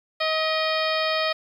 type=harmonic tone with a mistuned harmonic; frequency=632 Hz; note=D#5; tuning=27 cents sharp; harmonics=1 / 2 / 3 / 4 / 5 / 6 / 7 / 8; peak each=-25 / -28 / -30 / -31 / -32 / -33 / -33 / -34 dBFS; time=0.2-1.33 s; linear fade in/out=10 ms; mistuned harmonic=4; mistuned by=-59 cents; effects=9-bit